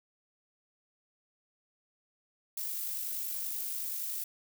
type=noise with amplitude modulation; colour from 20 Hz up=violet; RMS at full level=-35 dBFS; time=2.57-4.24 s; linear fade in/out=5 ms; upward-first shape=sine; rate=50.5 Hz; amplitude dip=30%; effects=none